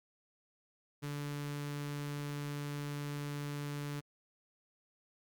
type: tone with notch filter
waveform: sawtooth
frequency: 144.9 Hz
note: D3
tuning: 23 cents flat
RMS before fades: -40 dBFS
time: 1.02-4.01 s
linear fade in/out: 20 ms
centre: 670 Hz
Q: 1.9
effects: Opus 48 kbps